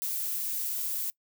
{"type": "noise", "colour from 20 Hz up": "violet", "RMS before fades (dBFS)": -32, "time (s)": [0.02, 1.1], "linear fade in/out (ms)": 0, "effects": ["noise-tail reverb RT60 0.1 s tail -23 dB re dry"]}